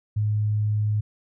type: tone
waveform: sine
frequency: 105.8 Hz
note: G#2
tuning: 33 cents sharp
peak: -20 dBFS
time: 0.16-1.01 s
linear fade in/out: 10 ms
effects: none